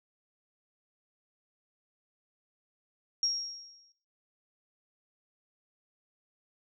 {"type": "tone with exponential decay", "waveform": "sine", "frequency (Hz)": 5588, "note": "F8", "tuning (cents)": 0, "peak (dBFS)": -24, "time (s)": [3.23, 3.92], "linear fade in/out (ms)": 1, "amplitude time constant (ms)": 150, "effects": ["noise-tail reverb RT60 0.5 s tail -17 dB re dry"]}